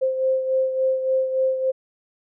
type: beating tone pair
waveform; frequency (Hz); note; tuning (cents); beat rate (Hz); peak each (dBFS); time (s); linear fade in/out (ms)
sine; 523.3 / 526.8; C5 / C5; 0 / +12; 3.5; -19 / -27; 0.01-1.72; 20
effects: none